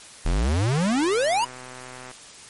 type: exponential sweep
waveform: square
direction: up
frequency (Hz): 36.95 to 1000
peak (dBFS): -20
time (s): 0.25-1.45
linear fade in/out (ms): 10
type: click train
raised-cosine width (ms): 0.5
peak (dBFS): -25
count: 178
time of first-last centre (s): 0.72-2.114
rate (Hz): 127
effects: white hiss -44 dBFS RMS until 2.49 s + MP3 48 kbps